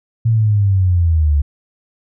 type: linear sweep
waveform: sine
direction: down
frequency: 115.5 to 70.2 Hz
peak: -10 dBFS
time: 0.25-1.42 s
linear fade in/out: 10 ms
effects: none